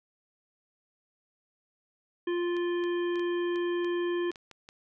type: harmonic tone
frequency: 349.2 Hz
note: F4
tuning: in tune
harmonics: 1 / 3 / 5 / 7 / 9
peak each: -27 / -41 / -41 / -50 / -46 dBFS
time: 2.27-4.31 s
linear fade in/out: 5 ms
type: clicks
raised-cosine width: 0.2 ms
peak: -30 dBFS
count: 10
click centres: 2.567 / 2.839 / 3.157 / 3.195 / 3.559 / 3.846 / 4.316 / 4.358 / 4.513 / 4.689 s
effects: none